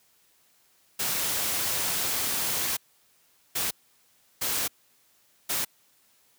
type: noise bursts at uneven times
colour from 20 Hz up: white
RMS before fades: -28 dBFS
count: 4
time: 0.99-2.77 / 3.55-3.71 / 4.41-4.68 / 5.49-5.65 s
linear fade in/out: 10 ms
effects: white hiss -64 dBFS RMS until 6.38 s + high-pass 60 Hz 12 dB/octave